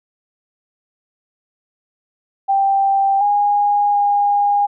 sine tone with pitch steps, 786 / 820 / 815 Hz, G5 / G#5 / G#5, +4 / -22 / -33 cents, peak -12 dBFS, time 2.48-4.67 s, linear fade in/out 20 ms, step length 730 ms, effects none

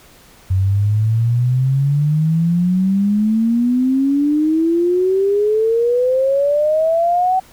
sine exponential sweep, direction up, 92.5 to 760 Hz, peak -12 dBFS, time 0.5-7.4 s, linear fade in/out 10 ms, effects pink hiss -46 dBFS RMS until 7.52 s

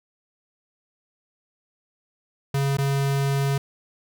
square tone with dropouts, 138.59 Hz, C#3, in tune, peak -21 dBFS, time 2.54-3.58 s, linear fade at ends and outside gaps 5 ms, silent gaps 2.771-2.784 s, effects none

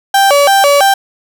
35% pulse tone with vibrato, 670 Hz, E5, 28 cents sharp, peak -4 dBFS, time 0.14-0.94 s, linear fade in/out 5 ms, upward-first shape square, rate 3 Hz, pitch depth 280 cents each way, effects none

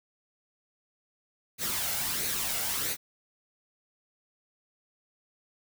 white noise with flanger, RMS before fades -31 dBFS, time 1.58-2.97 s, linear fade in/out 50 ms, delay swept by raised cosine 0.47 to 1.43 ms, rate 1.5 Hz, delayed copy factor +0.5, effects none

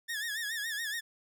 sawtooth tone with vibrato, 1760 Hz, A6, in tune, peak -30 dBFS, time 0.08-1.01 s, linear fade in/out 20 ms, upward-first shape sine, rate 7.1 Hz, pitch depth 110 cents each way, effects none

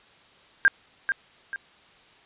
sine tone with echo, 1600 Hz, G6, 35 cents sharp, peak -13 dBFS, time 0.65-0.68 s, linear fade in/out 0 ms, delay 440 ms, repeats 2, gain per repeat -8 dB, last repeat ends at 1.56 s, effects white hiss -55 dBFS RMS until 2.25 s + resampled to 8000 Hz

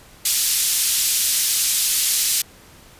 white band-pass noise, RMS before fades -19 dBFS, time 0.25-2.42 s, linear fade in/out 5 ms, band 3500 to 13000 Hz, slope 12 dB/octave, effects pink hiss -47 dBFS RMS until 2.99 s + resampled to 32000 Hz

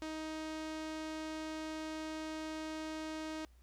sawtooth tone with low-pass filter, 313.8 Hz, D#4, 15 cents sharp, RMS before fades -42 dBFS, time 0.02-3.45 s, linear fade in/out 0 ms, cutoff 6600 Hz, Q 0.91, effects added 60 Hz sine -59 dBFS peak until 3.62 s + pink hiss -73 dBFS RMS until 3.62 s

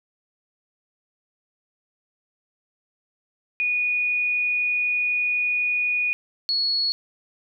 sine tone pair in turn, 2462 / 4361 Hz, D#7 / C#8, -19 / -29 cents, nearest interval minor seventh, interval 990 cents, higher second, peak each -20 dBFS, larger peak neither, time 3.6-6.13 / 6.49-6.92 s, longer first, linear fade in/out 0 ms, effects none

